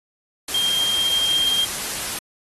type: tone in noise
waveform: sine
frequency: 3200 Hz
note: G7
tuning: 35 cents sharp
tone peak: -18 dBFS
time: 0.54-1.65 s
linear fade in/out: 5 ms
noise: white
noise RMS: -27 dBFS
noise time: 0.48-2.19 s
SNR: +6 dB
effects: AAC 32 kbps